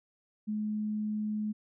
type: tone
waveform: sine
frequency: 212.6 Hz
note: G#3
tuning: 41 cents sharp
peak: -30 dBFS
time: 0.47-1.53 s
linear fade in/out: 20 ms
effects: none